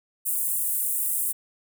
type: high-pass noise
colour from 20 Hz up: pink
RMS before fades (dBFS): -26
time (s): 0.25-1.33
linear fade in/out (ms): 20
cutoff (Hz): 8600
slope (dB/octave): 48
effects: none